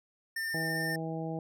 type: tone with vibrato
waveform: square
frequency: 1804 Hz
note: A6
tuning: 43 cents sharp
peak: -33 dBFS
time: 0.36-0.96 s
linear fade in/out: 5 ms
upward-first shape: sine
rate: 15 Hz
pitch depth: 9 cents each way
type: harmonic tone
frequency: 161.7 Hz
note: E3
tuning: 33 cents flat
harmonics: 1 / 2 / 3 / 4 / 5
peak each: -36 / -39 / -41 / -42 / -43 dBFS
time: 0.54-1.39 s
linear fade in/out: 2 ms
effects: none